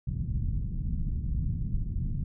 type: low-pass noise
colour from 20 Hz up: pink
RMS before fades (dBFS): -30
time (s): 0.07-2.24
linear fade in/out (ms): 5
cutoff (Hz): 170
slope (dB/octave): 24
effects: none